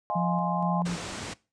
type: chord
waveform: sine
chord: F minor seventh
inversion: third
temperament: equal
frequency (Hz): 622.3 / 698.5 / 830.6 / 1046.5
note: Eb5 / F5 / Ab5 / C6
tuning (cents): 0 / 0 / 0 / 0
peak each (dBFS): -35 / -34 / -30 / -32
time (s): 0.1-0.82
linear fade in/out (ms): 0
type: tone with tremolo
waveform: sine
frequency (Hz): 174.61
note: F3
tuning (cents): 0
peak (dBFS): -25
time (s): 0.15-0.96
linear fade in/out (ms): 10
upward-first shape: square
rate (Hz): 2.1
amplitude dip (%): 30
type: low-pass noise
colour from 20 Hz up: pink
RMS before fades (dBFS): -36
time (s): 0.85-1.34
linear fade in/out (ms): 10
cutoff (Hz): 8700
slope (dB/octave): 48
effects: noise-tail reverb RT60 0.3 s tail -21 dB re dry + high-pass 80 Hz 12 dB/octave